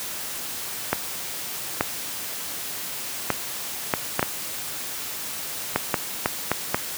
clicks, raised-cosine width 0.5 ms, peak -4 dBFS, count 11, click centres 0.93 / 1.809 / 3.303 / 3.938 / 4.194 / 4.228 / 5.76 / 5.942 / 6.259 / 6.516 / 6.745 s, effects white hiss -32 dBFS RMS until 6.97 s + high-pass 80 Hz 12 dB/octave

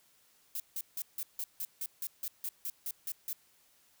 violet noise bursts, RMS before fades -37 dBFS, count 14, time 0.55-3.33 s, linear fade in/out 2 ms, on 50 ms, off 160 ms, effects white hiss -67 dBFS RMS until 4 s

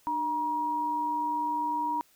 sine tone pair together, 300 / 952.4 Hz, D4 / A#5, +37 / +37 cents, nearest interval octave + minor sixth, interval 2000 cents, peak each -37 / -27 dBFS, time 0.07-2.01 s, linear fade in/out 0 ms, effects white hiss -63 dBFS RMS until 2.15 s

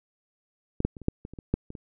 clicks, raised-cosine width 3 ms, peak -14 / -11 / -28 / -29 / -10 / -25 / -29 / -26 / -10 / -26 / -27 dBFS, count 11, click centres 0.804 / 0.85 / 0.968 / 1.017 / 1.084 / 1.251 / 1.336 / 1.388 / 1.54 / 1.704 / 1.752 s, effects none

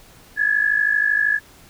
sine tone pair together, 1666 / 1718.8 Hz, G#6 / A6, +5 / -41 cents, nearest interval minor second, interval 54 cents, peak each -19 / -18 dBFS, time 0.36-1.4 s, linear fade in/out 50 ms, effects pink hiss -48 dBFS RMS until 1.69 s

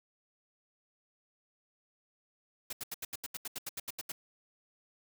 white noise bursts, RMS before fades -39 dBFS, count 14, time 2.7-4.12 s, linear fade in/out 5 ms, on 29 ms, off 78 ms, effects none

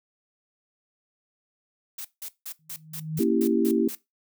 blue noise bursts, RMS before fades -36 dBFS, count 9, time 1.98-3.952 s, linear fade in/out 5 ms, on 68 ms, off 170 ms
sine tone with exponential growth, 156.9 Hz, D#3, 15 cents sharp, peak -24 dBFS, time 2.59-3.19 s, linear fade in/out 2 ms, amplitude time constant 130 ms
sine chord, A# diminished seventh, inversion none, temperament equal, 233.1 / 277.2 / 329.6 / 392 Hz, A#3 / C#4 / E4 / G4, 0 / 0 / 0 / 0 cents, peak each -24 / -27 / -24 / -26 dBFS, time 3.19-3.88 s, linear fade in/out 5 ms
effects noise-tail reverb RT60 0.2 s tail -18 dB re dry

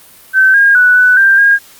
sine tone with pitch steps, 1539 / 1622 / 1481 / 1493 / 1583 / 1625 Hz, G6 / G#6 / F#6 / F#6 / G6 / G#6, -32 / -41 / +1 / +15 / +17 / -38 cents, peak -4 dBFS, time 0.33-1.59 s, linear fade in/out 50 ms, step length 210 ms, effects white hiss -40 dBFS RMS until 1.79 s + Opus 32 kbps

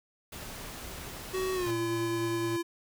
pink noise, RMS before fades -42 dBFS, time 0.32-1.71 s, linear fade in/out 5 ms
square tone with pitch glide, 375 to 339.9 Hz, F#4 to F4, +23 to -47 cents, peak -30 dBFS, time 1.33-2.63 s, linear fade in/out 20 ms, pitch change -170 cents, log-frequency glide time 1.54-1.72 s
square tone with tremolo, 116.54 Hz, A#2, in tune, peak -36 dBFS, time 1.66-2.57 s, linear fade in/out 10 ms, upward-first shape triangle, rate 3.8 Hz, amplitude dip 25%
effects none

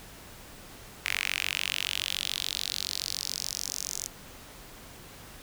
sawtooth tone with high-pass filter sweep, 47 Hz, F#1, 28 cents sharp, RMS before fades -33 dBFS, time 1.05-4.08 s, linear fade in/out 0 ms, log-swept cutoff 2200 to 6500 Hz, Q 3.2, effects pink hiss -48 dBFS RMS until 5.42 s

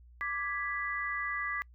sine chord, G# diminished, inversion second, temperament equal, 1174.7 / 1661.2 / 1975.5 Hz, D6 / G#6 / B6, 0 / 0 / 0 cents, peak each -37 / -38 / -35 dBFS, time 0.21-1.62 s, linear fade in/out 0 ms, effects noise-tail reverb RT60 0.1 s tail -26 dB re dry + added 60 Hz sine -53 dBFS peak until 1.74 s

